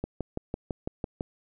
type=click train; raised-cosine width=2 ms; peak=-17 dBFS; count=8; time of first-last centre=0.04-1.209 s; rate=5.99 Hz; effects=none